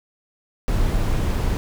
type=noise; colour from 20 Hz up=brown; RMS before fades=-20 dBFS; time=0.68-1.57 s; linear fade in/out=0 ms; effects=none